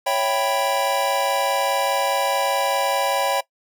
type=chord; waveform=square; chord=C# half-diminished seventh; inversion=none; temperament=equal; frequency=554.4 / 659.3 / 784 / 987.8 Hz; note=C#5 / E5 / G5 / B5; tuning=0 / 0 / 0 / 0 cents; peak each=-24 / -28 / -24 / -26 dBFS; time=0.06-3.41 s; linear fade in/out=10 ms; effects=noise-tail reverb RT60 0.1 s tail -20 dB re dry